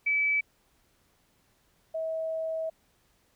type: tone pair in turn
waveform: sine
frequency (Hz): 2300 / 644.2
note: D7 / E5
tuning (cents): -37 / -40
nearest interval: octave + minor seventh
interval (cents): 2203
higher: first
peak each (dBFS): -23 / -29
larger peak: first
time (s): 0.06-0.41 / 1.94-2.7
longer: second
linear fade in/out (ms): 10
effects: pink hiss -68 dBFS RMS until 3.35 s